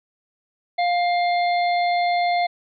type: harmonic tone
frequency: 703 Hz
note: F5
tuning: 11 cents sharp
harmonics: 1 / 3 / 5 / 6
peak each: -18 / -27 / -36 / -34 dBFS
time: 0.78-2.47 s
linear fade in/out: 10 ms
effects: none